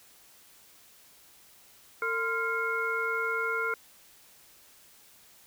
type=tone cluster; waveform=sine; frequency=452.2 / 1035 / 1395 / 2171 Hz; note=A4 / C6 / F6 / C#7; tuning=+47 / -19 / -2 / -37 cents; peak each=-34 / -38 / -29 / -36 dBFS; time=2.02-3.74 s; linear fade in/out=2 ms; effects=white hiss -57 dBFS RMS until 5.46 s